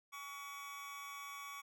25% pulse tone with amplitude modulation, 1129 Hz, C#6, 31 cents sharp, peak -40 dBFS, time 0.12-1.62 s, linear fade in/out 20 ms, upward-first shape sine, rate 296 Hz, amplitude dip 55%, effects none

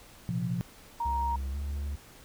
sine chord, Bb suspended second, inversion none, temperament equal with one note detuned, 118.03 / 130.81 / 174.61 Hz, Bb2 / C3 / F3, +22 / 0 / 0 cents, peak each -34 / -34 / -31 dBFS, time 0.29-0.61 s, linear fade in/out 0 ms
sine tone, 937 Hz, A#5, 9 cents sharp, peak -28 dBFS, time 1-1.36 s, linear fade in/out 5 ms
triangle tone with pitch glide, 67.2 to 71.2 Hz, C2 to C#2, +47 to +47 cents, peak -29 dBFS, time 1.05-1.96 s, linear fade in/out 10 ms, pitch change +100 cents, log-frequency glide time 1.51-1.58 s
effects pink hiss -53 dBFS RMS until 2.24 s

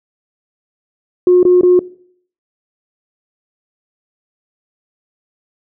sine tone bursts, 360 Hz, F#4, 47 cents flat, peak -4 dBFS, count 3, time 1.27-1.792 s, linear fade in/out 2 ms, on 160 ms, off 21 ms, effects noise-tail reverb RT60 0.6 s tail -20 dB re dry + tanh soft clip ceiling -1 dBFS

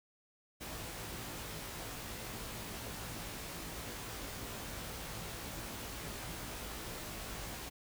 pink noise with comb filter, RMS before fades -44 dBFS, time 0.6-7.7 s, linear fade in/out 20 ms, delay 18 ms, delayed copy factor +0.65, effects none

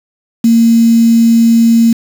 sine tone with quantisation, 230 Hz, A#3, 23 cents flat, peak -4 dBFS, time 0.44-1.93 s, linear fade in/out 5 ms, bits 4, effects none

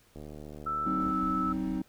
click train, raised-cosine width 2 ms, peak -31 dBFS, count 72, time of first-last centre 0.16-1.108 s, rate 74.9 Hz
sine tone with pitch glide, 1323 to 1308.6 Hz, E6 to E6, +6 to -13 cents, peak -29 dBFS, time 0.66-1.53 s, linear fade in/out 10 ms, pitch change -19 cents, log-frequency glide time 0.95-1.2 s
triangle chord, C diminished, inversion second, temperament just, 188.37 / 261.6 / 314 Hz, Gb3 / C4 / Eb4, +31 / 0 / +16 cents, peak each -32 dBFS, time 0.86-1.82 s, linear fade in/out 5 ms
brown noise, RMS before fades -45 dBFS, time 0.97-1.83 s, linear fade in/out 50 ms
effects pink hiss -63 dBFS RMS until 1.88 s

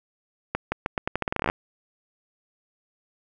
accelerating click train, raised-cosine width 0.5 ms, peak -9 dBFS, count 17, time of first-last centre 0.55-1.499 s, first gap 170 ms, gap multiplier 0.83, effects none

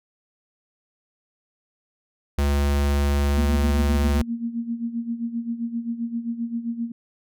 square tone, 71.2 Hz, C#2, 47 cents sharp, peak -19 dBFS, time 2.38-4.22 s, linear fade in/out 5 ms
sine tone with tremolo, 233.1 Hz, A#3, in tune, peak -22 dBFS, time 3.37-6.92 s, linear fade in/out 5 ms, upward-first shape sine, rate 7.6 Hz, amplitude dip 75%
effects none

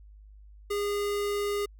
square tone, 408.7 Hz, G#4, 28 cents flat, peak -28 dBFS, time 0.7-1.66 s, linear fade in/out 10 ms, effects added 51 Hz sine -48 dBFS peak until 1.79 s

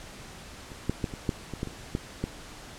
clicks, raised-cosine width 3 ms, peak -30 / -12 / -14 / -24 / -12 / -22 / -16 / -23 / -14 / -15 dBFS, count 10, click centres 0.718 / 0.896 / 1.042 / 1.138 / 1.292 / 1.537 / 1.631 / 1.673 / 1.951 / 2.24 s, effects pink hiss -45 dBFS RMS until 2.78 s + low-pass 9000 Hz 12 dB/octave

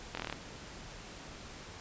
slowing click train, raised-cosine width 0.3 ms, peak -20 dBFS, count 8, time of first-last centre 0.15-0.326 s, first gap 23 ms, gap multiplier 1.03, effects pink hiss -48 dBFS RMS until 1.8 s + resampled to 16000 Hz

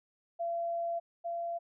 sine tone pair in turn, 680 / 682.7 Hz, F5 / F5, -46 / -40 cents, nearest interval unison, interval 6 cents, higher second, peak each -31 / -33 dBFS, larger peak first, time 0.39-1 / 1.24-1.59 s, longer first, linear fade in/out 20 ms, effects none

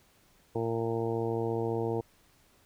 harmonic tone, 114.5 Hz, A#2, 31 cents flat, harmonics 1 / 2 / 3 / 4 / 5 / 6 / 7 / 8, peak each -35 / -39 / -34 / -32 / -45 / -42 / -42 / -43 dBFS, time 0.55-2.01 s, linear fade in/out 5 ms, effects pink hiss -64 dBFS RMS until 2.65 s

